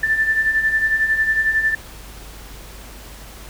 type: beating tone pair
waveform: sine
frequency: 1760 / 1771 Hz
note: A6 / A6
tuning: 0 / +11 cents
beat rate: 11 Hz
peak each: -23 / -16 dBFS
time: 0.03-1.75 s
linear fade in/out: 5 ms
effects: added 50 Hz sine -38 dBFS peak until 3.49 s + pink hiss -40 dBFS RMS until 3.49 s